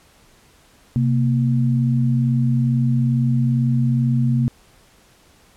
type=tone pair together; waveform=sine; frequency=130.81 / 233.1 Hz; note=C3 / A#3; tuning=0 / 0 cents; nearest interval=minor seventh; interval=1000 cents; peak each=-16 / -20 dBFS; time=0.96-4.48 s; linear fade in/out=0 ms; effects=pink hiss -53 dBFS RMS until 5.56 s + low-pass 12000 Hz 12 dB/octave